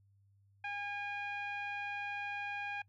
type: tone with low-pass filter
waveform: sawtooth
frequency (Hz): 814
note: G#5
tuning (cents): -35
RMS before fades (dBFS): -40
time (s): 0.64-2.82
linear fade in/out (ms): 5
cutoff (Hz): 2200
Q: 9.6
effects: noise-tail reverb RT60 0.1 s tail -24 dB re dry + added 99 Hz sine -65 dBFS peak until 2.88 s